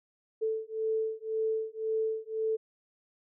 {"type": "beating tone pair", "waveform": "sine", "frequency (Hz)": [440, 441.9], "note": ["A4", "A4"], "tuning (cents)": [0, 7], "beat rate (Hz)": 1.9, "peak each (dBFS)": [-32, -32], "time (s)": [0.41, 2.57], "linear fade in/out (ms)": 20, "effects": []}